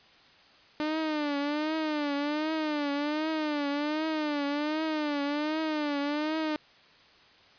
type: tone with vibrato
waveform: sawtooth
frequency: 300 Hz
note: D4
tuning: 37 cents sharp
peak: -24 dBFS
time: 0.8-6.56 s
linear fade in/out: 0 ms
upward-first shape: triangle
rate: 1.3 Hz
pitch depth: 110 cents each way
effects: white hiss -57 dBFS RMS until 7.58 s + resampled to 11025 Hz